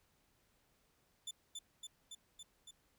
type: tone with echo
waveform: 25% pulse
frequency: 3520 Hz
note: A7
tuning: in tune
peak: -38 dBFS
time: 1.27-1.31 s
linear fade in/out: 5 ms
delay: 280 ms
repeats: 5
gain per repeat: -2 dB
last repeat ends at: 2.71 s
effects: pink hiss -75 dBFS RMS until 2.98 s